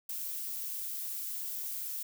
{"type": "noise", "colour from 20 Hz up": "violet", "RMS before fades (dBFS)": -38, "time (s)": [0.09, 2.03], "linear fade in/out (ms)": 5, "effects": []}